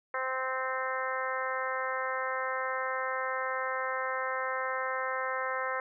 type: harmonic tone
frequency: 260.5 Hz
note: C4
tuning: 7 cents flat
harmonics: 2 / 3 / 4 / 5 / 6 / 7 / 8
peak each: -36 / -41 / -36 / -37 / -39 / -38 / -43 dBFS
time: 0.14-5.8 s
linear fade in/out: 2 ms
effects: none